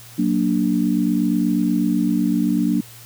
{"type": "chord", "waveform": "sine", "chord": "Gb augmented", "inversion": "none", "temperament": "equal", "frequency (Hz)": [185, 233.1, 293.7], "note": ["Gb3", "Bb3", "D4"], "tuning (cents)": [0, 0, 0], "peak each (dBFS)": [-21, -20, -20], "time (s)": [0.18, 2.81], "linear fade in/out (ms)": 10, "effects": ["added 117 Hz sine -44 dBFS peak until 3.05 s", "white hiss -43 dBFS RMS until 3.05 s"]}